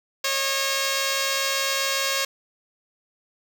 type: tone pair together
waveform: 5% pulse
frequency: 545 / 612.1 Hz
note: C#5 / D#5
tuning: -29 / -28 cents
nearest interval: major second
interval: 201 cents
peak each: -11 / -20 dBFS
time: 0.24-2.25 s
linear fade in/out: 5 ms
effects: none